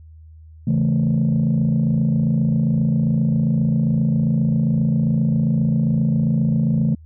sine chord, A major, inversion first, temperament just, 137.5 / 165 / 220 Hz, C#3 / E3 / A3, -14 / +2 / 0 cents, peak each -18 dBFS, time 0.67-6.95 s, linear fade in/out 5 ms, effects tanh soft clip ceiling -11 dBFS + added 79 Hz sine -40 dBFS peak until 7.05 s

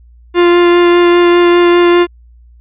45% pulse tone with vibrato, 349.2 Hz, F4, in tune, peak -5 dBFS, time 0.34-2.07 s, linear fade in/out 50 ms, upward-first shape sine, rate 5 Hz, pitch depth 9 cents each way, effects added 59 Hz sine -38 dBFS peak until 2.6 s + resampled to 8000 Hz

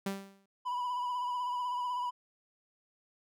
sawtooth tone with exponential decay, 196 Hz, G3, in tune, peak -27 dBFS, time 0.06-0.46 s, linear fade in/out 5 ms, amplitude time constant 85 ms
triangle tone with vibrato, 986 Hz, B5, 3 cents flat, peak -30 dBFS, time 0.65-2.11 s, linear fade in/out 20 ms, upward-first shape sine, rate 16 Hz, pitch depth 34 cents each way
effects none

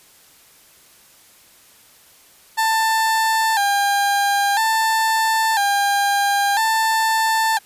30% pulse tone with vibrato, 845 Hz, G#5, 30 cents sharp, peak -13 dBFS, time 2.57-7.59 s, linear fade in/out 20 ms, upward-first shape square, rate 0.5 Hz, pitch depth 87 cents each way, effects white hiss -50 dBFS RMS until 7.65 s + resampled to 32000 Hz

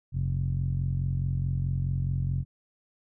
10% pulse tone with low-pass filter, 44.7 Hz, F1, 41 cents sharp, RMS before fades -28 dBFS, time 0.12-2.45 s, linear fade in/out 50 ms, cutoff 120 Hz, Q 4.3, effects none

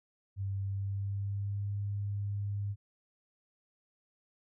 sine tone with pitch glide, 98 to 101.28 Hz, G2 to G#2, 0 to -43 cents, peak -32 dBFS, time 0.36-2.76 s, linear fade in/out 50 ms, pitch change +57 cents, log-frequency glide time 0.62-1.74 s, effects none

